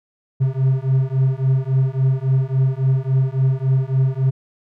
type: beating tone pair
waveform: triangle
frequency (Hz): 130.7 / 134.3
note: C3 / C3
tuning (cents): -1 / +46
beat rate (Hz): 3.6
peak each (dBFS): -16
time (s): 0.4-4.31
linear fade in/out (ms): 20
effects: none